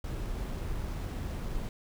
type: noise with sample-and-hold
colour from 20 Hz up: brown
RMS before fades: -35 dBFS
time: 0.04-1.69 s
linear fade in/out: 2 ms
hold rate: 11025 Hz
effects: none